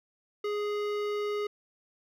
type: tone with hard clipping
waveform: sine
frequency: 415.3 Hz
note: G#4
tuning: in tune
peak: -31 dBFS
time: 0.44-1.47 s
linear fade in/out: 5 ms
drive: 16 dB
effects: none